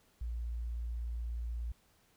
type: tone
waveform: sine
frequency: 58.27 Hz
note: A#1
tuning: in tune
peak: -35 dBFS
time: 0.21-1.72 s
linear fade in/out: 5 ms
effects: pink hiss -69 dBFS RMS until 2.16 s